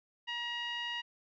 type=tone with low-pass filter; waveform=10% pulse; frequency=952 Hz; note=A#5; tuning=36 cents sharp; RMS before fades=-38 dBFS; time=0.27-1.02 s; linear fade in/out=20 ms; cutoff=2600 Hz; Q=3.2; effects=none